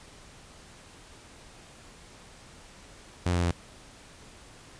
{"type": "tone with pitch steps", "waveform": "sawtooth", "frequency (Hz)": [88.6, 87.43, 86.28], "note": ["F2", "F2", "F2"], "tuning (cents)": [25, 2, -20], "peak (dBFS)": -20, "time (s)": [3.26, 3.512], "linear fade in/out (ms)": 0, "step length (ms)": 84, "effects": ["pink hiss -51 dBFS RMS until 4.79 s", "resampled to 22050 Hz"]}